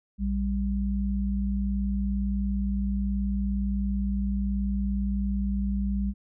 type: tone pair together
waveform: sine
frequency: 58.93 / 198.2 Hz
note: A#1 / G3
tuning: +19 / +19 cents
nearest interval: octave + major sixth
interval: 2100 cents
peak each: -27 dBFS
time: 0.18-6.14 s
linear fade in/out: 50 ms
effects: none